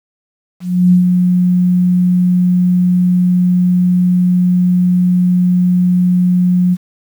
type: tone with ADSR envelope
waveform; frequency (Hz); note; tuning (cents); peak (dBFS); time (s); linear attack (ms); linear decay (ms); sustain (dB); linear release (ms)
sine; 179.9; F#3; -48; -4; 0.6-6.77; 320; 110; -4; 41
effects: 7-bit

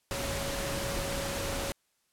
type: tone in noise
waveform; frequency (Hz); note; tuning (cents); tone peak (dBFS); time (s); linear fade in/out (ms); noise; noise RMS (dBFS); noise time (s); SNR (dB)
sine; 554.4; C#5; 0; -37; 0.11-1.72; 0; pink; -34; 0.11-1.72; -6
effects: white hiss -74 dBFS RMS until 2.12 s + low-pass 12000 Hz 12 dB/octave

